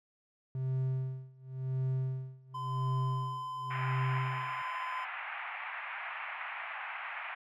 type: tone with tremolo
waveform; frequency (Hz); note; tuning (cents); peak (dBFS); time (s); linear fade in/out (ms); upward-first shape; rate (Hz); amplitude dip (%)
triangle; 130.81; C3; 0; -27; 0.55-4.62; 2; sine; 0.93; 95
type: tone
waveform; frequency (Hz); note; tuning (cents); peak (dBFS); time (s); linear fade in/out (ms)
triangle; 1022; C6; -41; -35; 2.54-5.05; 10
type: band-pass noise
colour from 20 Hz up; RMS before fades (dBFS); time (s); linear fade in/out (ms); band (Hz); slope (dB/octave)
white; -41; 3.7-7.35; 10; 720 to 2500; 48
effects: none